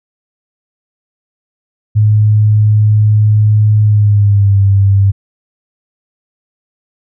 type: tone with pitch glide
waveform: sine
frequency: 106.4 to 98.7 Hz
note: G#2 to G2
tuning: +42 to +12 cents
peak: -5 dBFS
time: 1.95-5.12 s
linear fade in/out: 20 ms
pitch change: -130 cents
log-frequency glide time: 3.81-4.6 s
effects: none